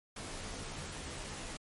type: noise with comb filter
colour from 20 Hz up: pink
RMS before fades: -43 dBFS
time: 0.16-1.57 s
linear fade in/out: 5 ms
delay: 17 ms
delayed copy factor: -0.65
effects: MP3 48 kbps